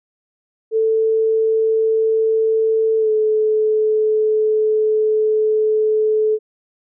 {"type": "tone with pitch glide", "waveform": "sine", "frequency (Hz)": [443, 431.9], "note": ["A4", "A4"], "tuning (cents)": [12, -32], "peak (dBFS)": -13, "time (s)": [0.71, 6.39], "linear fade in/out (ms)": 50, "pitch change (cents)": -44, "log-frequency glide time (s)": [2.98, 3.1], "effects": []}